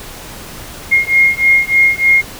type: beating tone pair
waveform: sine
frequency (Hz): 2138 / 2141.3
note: C7 / C7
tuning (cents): +37 / +39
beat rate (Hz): 3.3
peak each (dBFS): -11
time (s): 0.91-2.22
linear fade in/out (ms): 20
effects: pink hiss -31 dBFS RMS until 2.39 s